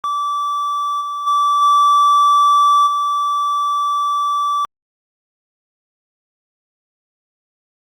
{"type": "tone with level steps", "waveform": "triangle", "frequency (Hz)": 1160, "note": "D6", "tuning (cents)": -22, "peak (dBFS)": [-15, -19, -10, -7, -13], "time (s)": [0.04, 4.65], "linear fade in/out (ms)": 0, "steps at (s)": [1, 1.26, 1.61, 2.86], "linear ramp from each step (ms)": 20, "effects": ["Opus 48 kbps"]}